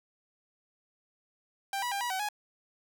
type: tone with pitch steps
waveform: sawtooth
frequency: 788 / 975 / 797 / 969 / 757 / 834 Hz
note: G5 / B5 / G5 / B5 / F#5 / G#5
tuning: +9 / -23 / +28 / -33 / +39 / +7 cents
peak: -27 dBFS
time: 1.73-2.288 s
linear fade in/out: 2 ms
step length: 93 ms
effects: none